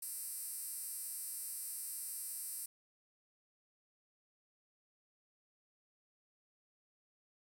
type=tone with high-pass filter; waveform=10% pulse; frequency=339.2 Hz; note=E4; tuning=50 cents sharp; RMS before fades=-44 dBFS; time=0.02-2.66 s; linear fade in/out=5 ms; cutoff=10000 Hz; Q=3.2; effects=none